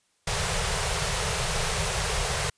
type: band-stop noise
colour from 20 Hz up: pink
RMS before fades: -27 dBFS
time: 0.27-2.5 s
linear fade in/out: 5 ms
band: 180 to 390 Hz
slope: 96 dB/octave
effects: white hiss -69 dBFS RMS until 2.57 s + resampled to 22050 Hz